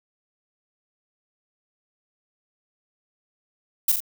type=noise with echo; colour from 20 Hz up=violet; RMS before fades=-18 dBFS; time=3.88-3.92 s; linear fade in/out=5 ms; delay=42 ms; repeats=2; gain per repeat=-5 dB; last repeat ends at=4.004 s; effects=none